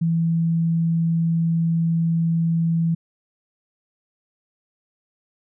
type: tone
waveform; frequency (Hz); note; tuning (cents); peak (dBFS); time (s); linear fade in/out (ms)
sine; 165.6; E3; +8; -17; 0.01-2.95; 10
effects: none